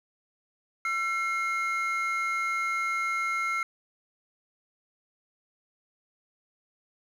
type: tone pair together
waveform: triangle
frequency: 1350 / 2143 Hz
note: E6 / C7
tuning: +41 / +41 cents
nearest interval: minor sixth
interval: 800 cents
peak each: -27 dBFS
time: 0.85-3.63 s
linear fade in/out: 2 ms
effects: tanh soft clip ceiling -17 dBFS